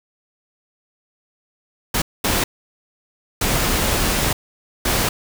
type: noise bursts at uneven times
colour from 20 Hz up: pink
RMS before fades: -19 dBFS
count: 4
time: 1.94-2.02 / 2.24-2.44 / 3.41-4.33 / 4.85-5.09 s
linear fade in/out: 5 ms
effects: none